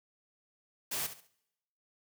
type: noise with echo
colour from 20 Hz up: white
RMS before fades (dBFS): -35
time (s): 0.91-1.07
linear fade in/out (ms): 10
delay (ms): 69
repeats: 3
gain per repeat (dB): -11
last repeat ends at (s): 1.277
effects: noise-tail reverb RT60 0.9 s tail -25 dB re dry + high-pass 100 Hz 12 dB/octave